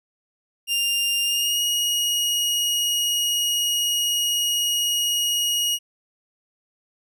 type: tone with pitch glide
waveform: sawtooth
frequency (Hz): 2800 to 2884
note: F7 to F#7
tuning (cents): +4 to -45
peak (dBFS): -17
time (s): 0.67-5.79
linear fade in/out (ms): 50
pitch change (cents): +51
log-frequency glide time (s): 1.24-1.61
effects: none